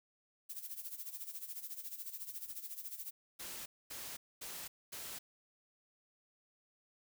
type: noise with tremolo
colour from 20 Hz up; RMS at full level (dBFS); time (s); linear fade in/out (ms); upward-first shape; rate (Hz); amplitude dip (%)
violet; -43; 0.49-3.11; 10; sine; 14; 75
type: noise bursts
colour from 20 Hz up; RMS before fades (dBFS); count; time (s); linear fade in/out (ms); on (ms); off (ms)
white; -46; 4; 3.39-5.19; 10; 270; 240
effects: none